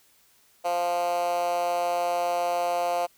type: tone with high-pass filter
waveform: 10% pulse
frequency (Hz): 174.61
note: F3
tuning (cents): 0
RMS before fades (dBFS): -26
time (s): 0.64-3.07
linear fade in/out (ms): 20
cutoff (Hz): 620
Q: 8.1
effects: white hiss -61 dBFS RMS until 3.17 s